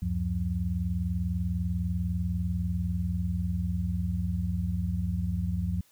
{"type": "tone cluster", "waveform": "sine", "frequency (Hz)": [73.9, 94, 177.8], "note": ["D2", "F#2", "F3"], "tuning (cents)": [11, 28, 31], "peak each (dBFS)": -31, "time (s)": [0.02, 5.81], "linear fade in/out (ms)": 5, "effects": ["white hiss -63 dBFS RMS until 5.91 s"]}